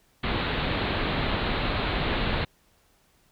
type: low-pass noise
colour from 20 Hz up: pink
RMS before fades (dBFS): -27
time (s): 0.23-2.45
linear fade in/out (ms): 10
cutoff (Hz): 4200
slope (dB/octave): 96
effects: pink hiss -64 dBFS RMS until 3.31 s